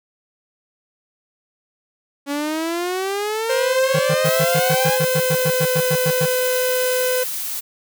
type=exponential sweep; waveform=sawtooth; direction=up; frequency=279.8 to 841 Hz; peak=-17 dBFS; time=2.26-4.99 s; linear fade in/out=50 ms
type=tone with pitch glide; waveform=45% pulse; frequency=523.3 to 506.1 Hz; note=C5 to B4; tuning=0 to +42 cents; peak=-18 dBFS; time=3.49-7.24 s; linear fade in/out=10 ms; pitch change=-58 cents; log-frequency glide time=3.99-5.86 s
type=tone bursts; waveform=square; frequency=155.56 Hz; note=D#3; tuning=in tune; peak=-19 dBFS; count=16; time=3.94-6.26 s; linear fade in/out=10 ms; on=55 ms; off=96 ms
type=noise; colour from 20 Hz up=blue; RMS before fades=-26 dBFS; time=4.24-7.61 s; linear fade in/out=20 ms
effects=none